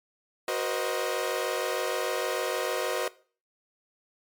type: chord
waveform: sawtooth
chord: C half-diminished seventh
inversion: second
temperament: equal with one note detuned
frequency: 370 / 476.8 / 523.3 / 622.3 Hz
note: Gb4 / Bb4 / C5 / Eb5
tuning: 0 / +39 / 0 / 0 cents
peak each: -29 dBFS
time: 0.48-3.08 s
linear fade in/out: 2 ms
effects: noise-tail reverb RT60 0.4 s tail -19 dB re dry + MP3 96 kbps